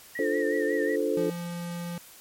sine tone with vibrato, 1864.7 Hz, A#6, in tune, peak -32 dBFS, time 0.15-0.96 s, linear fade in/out 5 ms, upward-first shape sine, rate 5.5 Hz, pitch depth 70 cents each way
sine chord, D minor seventh, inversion none, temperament equal with one note detuned, 295.5 / 349.2 / 440 / 523.3 Hz, D4 / F4 / A4 / C5, +11 / 0 / 0 / 0 cents, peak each -30 / -31 / -27 / -30 dBFS, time 0.19-1.3 s, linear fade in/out 2 ms
square tone, 172.8 Hz, F3, 18 cents flat, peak -33 dBFS, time 1.17-1.98 s, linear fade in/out 2 ms
effects white hiss -50 dBFS RMS until 2.2 s + MP3 64 kbps

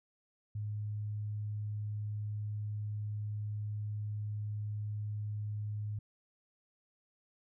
sine tone, 105.1 Hz, G#2, 21 cents sharp, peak -35 dBFS, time 0.55-5.99 s, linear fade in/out 5 ms, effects none

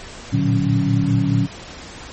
sine tone cluster, 113.4 / 118.2 / 147.2 / 184.1 / 279.1 Hz, A#2 / A#2 / D3 / F#3 / C#4, -47 / +24 / +4 / -8 / +12 cents, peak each -21 dBFS, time 0.32-1.47 s, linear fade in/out 20 ms, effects pink hiss -36 dBFS RMS until 2.12 s + MP3 32 kbps

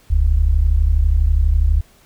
sine tone pair together, 41.21 / 73.42 Hz, E1 / D2, 0 / 0 cents, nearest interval minor seventh, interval 1000 cents, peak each -14 dBFS, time 0.1-1.81 s, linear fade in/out 10 ms, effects pink hiss -52 dBFS RMS until 2.05 s

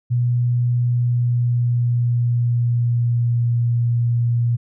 sine tone with pitch glide, 121.6 to 118.82 Hz, B2 to A#2, -26 to +34 cents, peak -15 dBFS, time 0.1-4.57 s, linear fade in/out 20 ms, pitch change -40 cents, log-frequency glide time 0.82-3.52 s, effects none

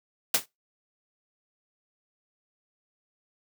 white noise with exponential decay, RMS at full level -17 dBFS, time 0.34-0.46 s, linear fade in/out 5 ms, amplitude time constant 24 ms, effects noise-tail reverb RT60 0.2 s tail -22 dB re dry + high-pass 150 Hz 12 dB/octave

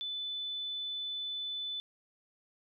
sine tone, 3500 Hz, A7, 10 cents flat, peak -35 dBFS, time 0.01-1.8 s, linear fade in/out 0 ms, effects none

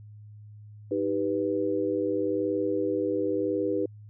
sine chord, Eb augmented, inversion none, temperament equal, 311.1 / 392 / 493.9 Hz, Eb4 / G4 / B4, 0 / 0 / 0 cents, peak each -29 dBFS, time 0.91-3.86 s, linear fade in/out 5 ms, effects added 105 Hz sine -44 dBFS peak until 4.09 s

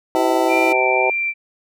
40% pulse tone, 329.6 Hz, E4, in tune, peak -19 dBFS, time 0.15-0.73 s, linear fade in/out 10 ms
harmonic tone, 128 Hz, C3, 38 cents flat, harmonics 3 / 4 / 5 / 6 / 7, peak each -22 / -22 / -22 / -22 / -22 dBFS, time 0.15-1.1 s, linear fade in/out 0 ms
sine tone with vibrato, 2356 Hz, D7, 5 cents sharp, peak -18 dBFS, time 0.48-1.34 s, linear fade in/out 50 ms, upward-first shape triangle, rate 2 Hz, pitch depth 10 cents each way
effects none

